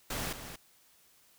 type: noise with echo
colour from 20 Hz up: pink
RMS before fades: -36 dBFS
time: 0.1-0.33 s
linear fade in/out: 5 ms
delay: 230 ms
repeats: 1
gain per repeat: -9 dB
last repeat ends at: 0.56 s
effects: white hiss -64 dBFS RMS until 1.38 s